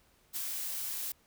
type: noise with ADSR envelope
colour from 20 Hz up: blue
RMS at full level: -35 dBFS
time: 0.33-1.12 s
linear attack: 33 ms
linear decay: 17 ms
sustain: -2 dB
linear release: 3 ms
effects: pink hiss -67 dBFS RMS until 1.26 s